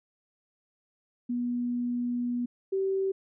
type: tone pair in turn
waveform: sine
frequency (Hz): 243 / 385.7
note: B3 / G4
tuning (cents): -28 / -28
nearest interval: minor sixth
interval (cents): 800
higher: second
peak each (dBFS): -27 / -25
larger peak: second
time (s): 1.29-2.46 / 2.72-3.12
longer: first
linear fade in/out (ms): 10
effects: none